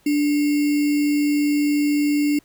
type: tone with sample-and-hold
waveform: sine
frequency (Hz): 292.8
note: D4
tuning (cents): -5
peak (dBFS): -16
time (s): 0.06-2.39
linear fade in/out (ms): 5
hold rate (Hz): 2450
effects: pink hiss -58 dBFS RMS until 2.44 s